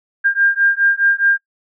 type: beating tone pair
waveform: sine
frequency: 1600 / 1604.8 Hz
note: G6 / G6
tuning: +35 / +40 cents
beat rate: 4.8 Hz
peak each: -15 dBFS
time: 0.24-1.38 s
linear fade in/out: 20 ms
effects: noise-tail reverb RT60 0.1 s tail -21 dB re dry